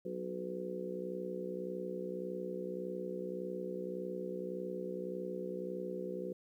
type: harmonic tone with a mistuned harmonic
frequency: 61.74 Hz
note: B1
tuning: in tune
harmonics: 3 / 4 / 5 / 6 / 7 / 8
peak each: -44 / -52 / -50 / -42 / -46 / -43 dBFS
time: 0.05-6.33 s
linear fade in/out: 5 ms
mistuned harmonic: 8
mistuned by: +32 cents
effects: 12-bit